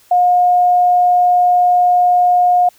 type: tone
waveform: sine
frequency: 716 Hz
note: F5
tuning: 43 cents sharp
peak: -8 dBFS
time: 0.11-2.69 s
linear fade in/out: 5 ms
effects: white hiss -50 dBFS RMS until 2.78 s